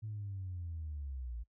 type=linear sweep; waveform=sine; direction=down; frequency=110 to 55 Hz; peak=-38 dBFS; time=0.02-1.44 s; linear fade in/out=20 ms; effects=noise-tail reverb RT60 0.1 s tail -24 dB re dry + tanh soft clip ceiling -34 dBFS